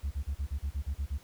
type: tone bursts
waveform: sine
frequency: 70.1 Hz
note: C#2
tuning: 20 cents sharp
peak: -27 dBFS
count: 10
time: 0.03-1.183 s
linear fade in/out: 20 ms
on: 82 ms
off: 37 ms
effects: tanh soft clip ceiling -28 dBFS + pink hiss -58 dBFS RMS until 1.23 s